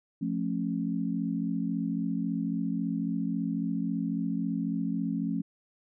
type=chord; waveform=sine; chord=F augmented; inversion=none; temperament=just; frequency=174.61 / 218.3 / 272.8 Hz; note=F3 / A3 / C#4; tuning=0 / -13 / -28 cents; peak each=-32 dBFS; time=0.21-5.42 s; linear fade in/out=10 ms; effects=none